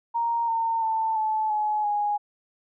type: tone with pitch steps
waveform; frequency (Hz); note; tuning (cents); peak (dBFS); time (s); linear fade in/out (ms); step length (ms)
sine; 932.3 / 910.5 / 889.2 / 868.4 / 848 / 828.2; A#5 / A#5 / A5 / A5 / G#5 / G#5; 0 / -41 / +18 / -23 / +36 / -5; -22; 0.14-2.18; 20; 340
effects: none